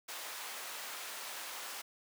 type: high-pass noise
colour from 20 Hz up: pink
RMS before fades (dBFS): -44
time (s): 0.08-1.82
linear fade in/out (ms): 10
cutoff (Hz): 840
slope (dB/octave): 12
effects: none